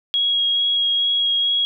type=tone with vibrato; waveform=sine; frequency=3300 Hz; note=G#7; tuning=12 cents flat; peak=-16 dBFS; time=0.14-1.65 s; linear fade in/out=0 ms; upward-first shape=sine; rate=2.3 Hz; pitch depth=10 cents each way; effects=none